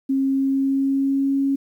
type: tone with pitch glide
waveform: sine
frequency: 269.8 to 274.7 Hz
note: C#4 to C#4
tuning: -47 to -16 cents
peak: -17 dBFS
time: 0.09-1.56 s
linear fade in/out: 10 ms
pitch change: +31 cents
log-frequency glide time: 0.32-1.38 s
effects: 9-bit